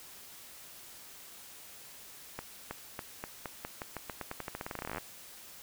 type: accelerating click train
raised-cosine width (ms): 0.5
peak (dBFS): -22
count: 29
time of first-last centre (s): 2.39-4.982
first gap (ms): 320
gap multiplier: 0.88
effects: white hiss -51 dBFS RMS until 5.62 s